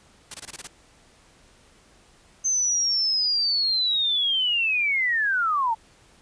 white noise bursts, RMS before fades -35 dBFS, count 7, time 0.31-0.673 s, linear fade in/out 5 ms, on 33 ms, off 22 ms
sine linear sweep, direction down, 6272 to 862 Hz, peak -20 dBFS, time 2.44-5.75 s, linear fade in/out 20 ms
effects pink hiss -56 dBFS RMS until 6.21 s + resampled to 22050 Hz

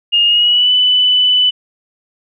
sine tone with pitch glide, 2840 to 2992 Hz, F7 to F#7, +28 to +19 cents, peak -8 dBFS, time 0.12-1.51 s, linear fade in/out 20 ms, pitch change +91 cents, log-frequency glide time 0.26-0.71 s, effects none

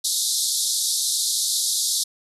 pink band-pass noise, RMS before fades -23 dBFS, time 0.04-2.04 s, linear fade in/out 10 ms, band 3600 to 12000 Hz, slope 96 dB/octave, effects none

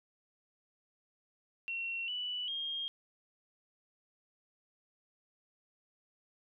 sine tone with pitch steps, 2727 / 2964 / 3229 Hz, F7 / F#7 / G#7, -42 / +2 / -49 cents, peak -35 dBFS, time 1.68-2.88 s, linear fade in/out 0 ms, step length 400 ms, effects none

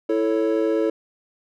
triangle chord, A major, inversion second, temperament equal, 329.6 / 440 / 554.4 Hz, E4 / A4 / C#5, 0 / 0 / 0 cents, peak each -20 / -20 / -23 dBFS, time 0.09-0.9 s, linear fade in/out 5 ms, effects none

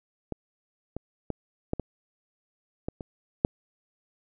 clicks, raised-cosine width 2 ms, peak -18 / -20 / -16 / -13 / -17 / -17 / -23 / -6 dBFS, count 8, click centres 0.323 / 0.966 / 1.303 / 1.734 / 1.797 / 2.885 / 3.008 / 3.449 s, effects none

